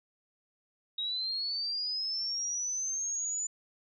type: linear sweep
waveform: sine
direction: up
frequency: 3778 to 7020 Hz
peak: -31 dBFS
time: 0.98-3.47 s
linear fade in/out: 5 ms
effects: none